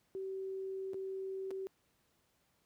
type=tone with dropouts; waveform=sine; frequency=383.4 Hz; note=G4; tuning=38 cents flat; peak=-38 dBFS; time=0.15-1.67 s; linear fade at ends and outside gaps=0 ms; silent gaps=0.934-0.943 / 1.507-1.512 s; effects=pink hiss -75 dBFS RMS until 2.65 s + high-pass 60 Hz 12 dB/octave